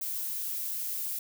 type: noise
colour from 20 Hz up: violet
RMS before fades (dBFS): -34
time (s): 0.01-1.19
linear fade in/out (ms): 5
effects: none